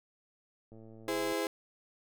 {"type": "click train", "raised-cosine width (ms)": 2, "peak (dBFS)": -40, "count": 68, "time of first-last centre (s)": [0.72, 1.324], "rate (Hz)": 111}
{"type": "chord", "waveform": "35% pulse", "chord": "E augmented", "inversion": "none", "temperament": "just", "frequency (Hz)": [329.6, 412, 515], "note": ["E4", "G#4", "B#4"], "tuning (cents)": [0, -14, -28], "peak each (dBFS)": -34, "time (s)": [1.08, 1.47], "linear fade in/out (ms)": 2}
{"effects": []}